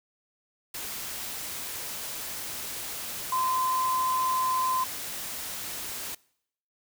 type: tone in noise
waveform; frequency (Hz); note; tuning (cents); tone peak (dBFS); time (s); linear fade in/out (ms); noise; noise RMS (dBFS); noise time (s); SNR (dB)
sine; 1030; C6; -28; -24; 3.32-4.84; 5; white; -36; 0.74-6.15; +9
effects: noise-tail reverb RT60 0.7 s tail -24 dB re dry